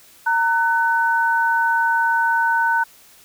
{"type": "tone pair together", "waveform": "sine", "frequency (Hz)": [920.9, 1500], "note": ["A#5", "F#6"], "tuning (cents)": [-21, 23], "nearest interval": "minor sixth", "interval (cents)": 844, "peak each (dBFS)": -18, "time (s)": [0.26, 2.84], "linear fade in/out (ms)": 10, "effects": ["white hiss -49 dBFS RMS until 3.24 s"]}